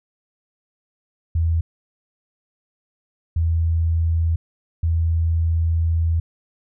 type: tone bursts at uneven times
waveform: sine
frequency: 82.41 Hz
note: E2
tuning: in tune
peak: -16 dBFS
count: 3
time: 1.35-1.61 / 3.36-4.36 / 4.83-6.2 s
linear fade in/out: 5 ms
effects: none